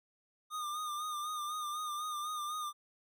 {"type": "tone with vibrato", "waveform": "square", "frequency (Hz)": 1214, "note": "D#6", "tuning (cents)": -43, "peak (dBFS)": -37, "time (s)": [0.5, 2.73], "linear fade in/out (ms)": 50, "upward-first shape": "sine", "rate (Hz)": 4, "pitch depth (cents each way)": 45, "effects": []}